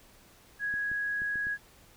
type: tone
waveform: sine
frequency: 1661.2 Hz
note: G#6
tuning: in tune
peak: -29 dBFS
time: 0.59-1.58 s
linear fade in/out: 50 ms
type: clicks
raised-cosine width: 3 ms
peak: -34 dBFS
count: 5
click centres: 0.74 / 0.916 / 1.219 / 1.357 / 1.469 s
effects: pink hiss -58 dBFS RMS until 1.96 s